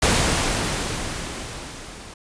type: noise with level ramp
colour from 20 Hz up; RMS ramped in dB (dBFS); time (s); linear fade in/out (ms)
pink; -17 to -40; 0.02-2.14; 5
effects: resampled to 22050 Hz